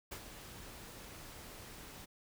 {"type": "noise with ADSR envelope", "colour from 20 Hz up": "pink", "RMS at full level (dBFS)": -43, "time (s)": [0.11, 2.06], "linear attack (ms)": 13, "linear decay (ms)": 69, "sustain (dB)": -8, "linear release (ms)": 20, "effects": []}